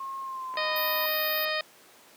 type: tone with pitch glide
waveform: sine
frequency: 1076 to 998.2 Hz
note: C6 to B5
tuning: +48 to +18 cents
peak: -33 dBFS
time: 0-1.06 s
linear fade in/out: 5 ms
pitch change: -130 cents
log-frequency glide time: 0.21-0.74 s
type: click train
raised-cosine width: 0.5 ms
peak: -30 dBFS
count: 60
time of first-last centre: 0.54-1.49 s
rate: 62.1 Hz
type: harmonic tone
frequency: 619 Hz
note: D#5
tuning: 9 cents flat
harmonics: 1 / 2 / 3 / 4 / 5 / 6 / 7 / 8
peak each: -32 / -35 / -32 / -35 / -39 / -37 / -39 / -38 dBFS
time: 0.57-1.61 s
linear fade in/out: 2 ms
type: tone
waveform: sine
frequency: 14360 Hz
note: A9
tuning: 34 cents sharp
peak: -30 dBFS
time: 0.76-1.45 s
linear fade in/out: 2 ms
effects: pink hiss -54 dBFS RMS until 2.16 s + high-pass 300 Hz 12 dB/octave